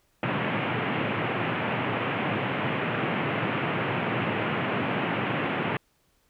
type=band-pass noise; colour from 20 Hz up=pink; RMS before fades=-28 dBFS; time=0.23-5.77 s; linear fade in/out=2 ms; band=110 to 2900 Hz; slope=48 dB/octave; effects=pink hiss -68 dBFS RMS until 6.29 s